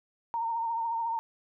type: tone with vibrato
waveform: sine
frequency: 919 Hz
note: A#5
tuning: 25 cents flat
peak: -28 dBFS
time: 0.34-1.19 s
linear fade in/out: 0 ms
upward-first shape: triangle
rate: 14 Hz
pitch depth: 45 cents each way
effects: none